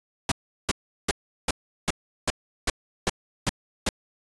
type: noise bursts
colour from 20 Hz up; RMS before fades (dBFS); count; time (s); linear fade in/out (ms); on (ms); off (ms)
pink; -23; 10; 0.29-3.89; 2; 27; 370
effects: resampled to 22050 Hz